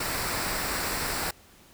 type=noise with comb filter; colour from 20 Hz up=pink; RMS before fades=-30 dBFS; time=0-1.31 s; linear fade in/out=5 ms; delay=0.31 ms; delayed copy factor=-0.5; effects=pink hiss -55 dBFS RMS until 1.73 s